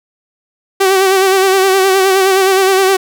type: tone with vibrato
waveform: sawtooth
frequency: 382.9 Hz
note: G4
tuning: 41 cents flat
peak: -4 dBFS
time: 0.8-2.97 s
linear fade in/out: 10 ms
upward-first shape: sine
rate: 9.6 Hz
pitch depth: 44 cents each way
effects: none